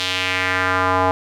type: tone with band-pass filter sweep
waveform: square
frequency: 92.5 Hz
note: F#2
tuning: in tune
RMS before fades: -19 dBFS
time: 0-1.11 s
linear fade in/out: 0 ms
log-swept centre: 3600 to 870 Hz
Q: 2.1
effects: none